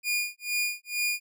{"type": "tone with tremolo", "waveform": "sawtooth", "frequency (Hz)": 2433, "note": "D#7", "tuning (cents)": -39, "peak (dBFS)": -21, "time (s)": [0.03, 1.2], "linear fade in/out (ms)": 50, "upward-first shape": "sine", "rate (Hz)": 2.2, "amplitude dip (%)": 100, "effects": []}